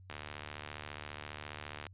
click train, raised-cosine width 0.3 ms, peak -26 dBFS, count 133, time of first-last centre 0.1-1.867 s, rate 74.7 Hz, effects added 93 Hz sine -53 dBFS peak until 1.93 s + resampled to 8000 Hz

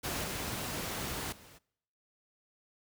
pink noise with level steps, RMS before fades -35 / -37 / -55 dBFS, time 0.03-1.59 s, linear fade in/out 20 ms, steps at 0.24 / 1.32 s, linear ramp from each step 5 ms, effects noise-tail reverb RT60 0.8 s tail -25 dB re dry + high-pass 60 Hz 12 dB/octave

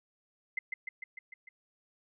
sine tone with echo, 2058 Hz, C7, 29 cents flat, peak -29 dBFS, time 0.57-0.59 s, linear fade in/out 5 ms, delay 150 ms, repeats 6, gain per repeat -3 dB, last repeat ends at 1.49 s, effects none

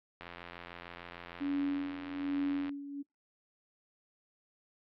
click train, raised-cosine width 0.3 ms, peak -28 dBFS, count 216, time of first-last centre 0.21-2.693 s, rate 86.6 Hz
sine tone with tremolo, 282.6 Hz, C#4, 34 cents sharp, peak -29 dBFS, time 1.4-3.03 s, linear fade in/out 20 ms, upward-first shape sine, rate 1.2 Hz, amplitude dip 75%
effects noise-tail reverb RT60 0.2 s tail -26 dB re dry + low-pass 3000 Hz 12 dB/octave

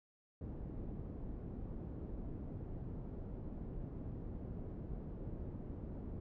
pink low-pass noise, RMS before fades -45 dBFS, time 0.41-6.2 s, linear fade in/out 2 ms, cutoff 340 Hz, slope 12 dB/octave, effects none

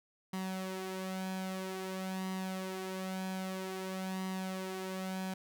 sawtooth tone with flanger, 188.3 Hz, F#3, 31 cents sharp, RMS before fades -39 dBFS, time 0.33-5.34 s, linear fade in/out 5 ms, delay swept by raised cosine 1 to 4.1 ms, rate 0.51 Hz, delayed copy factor +0.55, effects none

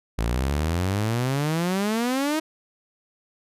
sawtooth exponential sweep, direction up, 54.1 to 320.5 Hz, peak -18 dBFS, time 0.18-2.4 s, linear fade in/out 10 ms, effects resampled to 32000 Hz

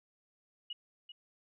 sine tone with echo, 2900 Hz, F#7, 35 cents flat, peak -38 dBFS, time 0.7-0.73 s, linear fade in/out 5 ms, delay 390 ms, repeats 1, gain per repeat -9 dB, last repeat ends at 1.12 s, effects none

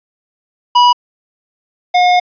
square tone pair in turn, 976 / 718.8 Hz, B5 / F5, -21 / +50 cents, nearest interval perfect fourth, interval 529 cents, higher first, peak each -6 / -8 dBFS, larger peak first, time 0.75-0.93 / 1.94-2.2 s, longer second, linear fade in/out 10 ms, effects resampled to 11025 Hz + 8-bit

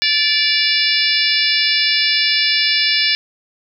harmonic tone with a mistuned harmonic, 582 Hz, D5, 16 cents flat, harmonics 3 / 4 / 5 / 6 / 7 / 8 / 9, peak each -22 / -20 / -22 / -21 / -21 / -22 / -19 dBFS, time 0.02-3.15 s, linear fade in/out 0 ms, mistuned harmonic 5, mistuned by -27 cents, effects none

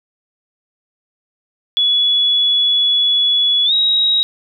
sine tone with pitch glide, 3397 to 3813 Hz, G#7 to A#7, +38 to +38 cents, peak -11 dBFS, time 1.77-4.23 s, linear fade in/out 0 ms, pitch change +200 cents, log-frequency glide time 3.65-3.73 s, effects none

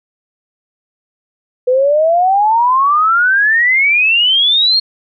sine exponential sweep, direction up, 493 to 4320 Hz, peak -8 dBFS, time 1.67-4.8 s, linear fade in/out 10 ms, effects none

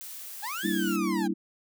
blue noise, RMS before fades -41 dBFS, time 0.01-0.96 s, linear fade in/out 0 ms
30% pulse linear two-way sweep, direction up then down, 769 to 1796 to 769 Hz, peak -30 dBFS, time 0.42-1.28 s, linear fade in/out 20 ms, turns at 0.67 s
sine chord, E half-diminished seventh, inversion first, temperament equal, 196 / 233.1 / 293.7 / 329.6 Hz, G3 / Bb3 / D4 / E4, 0 / 0 / 0 / 0 cents, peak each -30 / -33 / -33 / -29 dBFS, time 0.63-1.34 s, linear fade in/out 20 ms
effects none

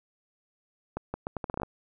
accelerating click train, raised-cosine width 1 ms, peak -18 dBFS, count 11, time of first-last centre 0.97-1.633 s, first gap 170 ms, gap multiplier 0.76, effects none

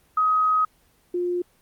sine tone pair in turn, 1262 / 354.1 Hz, D#6 / F4, +24 / +24 cents, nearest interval octave + minor seventh, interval 2200 cents, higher first, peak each -17 / -22 dBFS, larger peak first, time 0.17-0.65 / 1.14-1.42 s, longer first, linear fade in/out 5 ms, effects pink hiss -61 dBFS RMS until 1.61 s + Opus 24 kbps

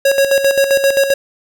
square tone with tremolo, 550 Hz, C#5, 14 cents flat, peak -9 dBFS, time 0.05-1.14 s, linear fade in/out 5 ms, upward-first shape square, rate 7.6 Hz, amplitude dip 60%, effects none

